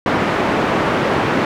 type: band-pass noise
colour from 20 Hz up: pink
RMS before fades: -17 dBFS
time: 0.06-1.45 s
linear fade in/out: 2 ms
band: 180 to 1800 Hz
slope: 12 dB/octave
effects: none